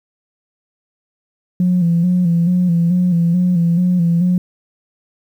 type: tone with vibrato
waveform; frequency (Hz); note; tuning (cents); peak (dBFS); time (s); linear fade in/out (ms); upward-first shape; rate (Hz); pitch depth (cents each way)
sine; 174.6; F3; 0; -10; 1.6-4.38; 2; square; 2.3; 53
effects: tanh soft clip ceiling -7 dBFS + 8-bit